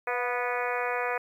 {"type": "harmonic tone with a mistuned harmonic", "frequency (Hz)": 245.8, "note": "B3", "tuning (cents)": -8, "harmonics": [2, 3, 4, 5, 6, 7, 8, 9, 10], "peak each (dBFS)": [-32, -34, -35, -36, -37, -37, -38, -39, -39], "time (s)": [0.07, 1.18], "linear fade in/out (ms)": 5, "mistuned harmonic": 3, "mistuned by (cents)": -32, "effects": ["10-bit"]}